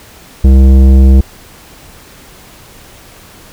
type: tone with tanh clipping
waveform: triangle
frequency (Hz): 66.3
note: C2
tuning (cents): +23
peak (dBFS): -3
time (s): 0.44-1.21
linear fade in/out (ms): 5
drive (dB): 17
effects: pink hiss -37 dBFS RMS until 3.52 s